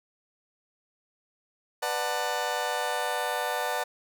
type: chord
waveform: 30% pulse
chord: B minor seventh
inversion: none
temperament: just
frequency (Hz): 493.9 / 592.7 / 740.8 / 889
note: B4 / D5 / F#5 / A5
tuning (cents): 0 / +16 / +2 / +18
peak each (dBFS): -32 / -31 / -30 / -30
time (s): 1.82-3.84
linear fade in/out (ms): 10
effects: none